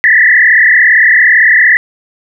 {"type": "tone with frequency modulation", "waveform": "sine", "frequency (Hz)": 1864.7, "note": "A#6", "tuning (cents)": 0, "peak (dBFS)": -3, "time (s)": [0.04, 1.77], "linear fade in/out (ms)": 0, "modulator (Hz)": 37.7, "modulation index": 3.8, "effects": []}